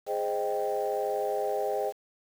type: chord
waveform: sine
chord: Ab major seventh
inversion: none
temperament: equal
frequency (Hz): 415.3 / 523.3 / 622.3 / 784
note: Ab4 / C5 / Eb5 / G5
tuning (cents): 0 / 0 / 0 / 0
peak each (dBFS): -31 / -32 / -32 / -32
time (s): 0.06-1.93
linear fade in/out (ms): 50
effects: tanh soft clip ceiling -19 dBFS + 8-bit